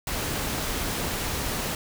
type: noise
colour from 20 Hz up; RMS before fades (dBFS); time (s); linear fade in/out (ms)
pink; -29; 0.07-1.75; 2
effects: none